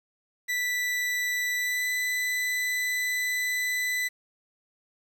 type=tone with pitch glide; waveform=40% pulse; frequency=1975.5 to 1995 Hz; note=B6 to B6; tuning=0 to +17 cents; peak=-25 dBFS; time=0.48-4.09 s; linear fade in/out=20 ms; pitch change=+17 cents; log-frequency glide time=1.56-1.88 s; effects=9-bit